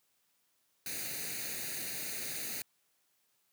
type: noise with comb filter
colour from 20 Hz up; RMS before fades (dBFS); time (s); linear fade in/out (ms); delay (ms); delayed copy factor
white; -39; 0.86-2.62; 2; 0.46; +0.75
effects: white hiss -75 dBFS RMS until 3.52 s + high-pass 100 Hz 12 dB/octave